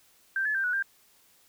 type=tone with pitch steps; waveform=sine; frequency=1570 / 1718 / 1574 / 1471 / 1588 Hz; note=G6 / A6 / G6 / F#6 / G6; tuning=+2 / -42 / +7 / -11 / +22 cents; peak=-25 dBFS; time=0.36-0.825 s; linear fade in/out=2 ms; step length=93 ms; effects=white hiss -62 dBFS RMS until 1.48 s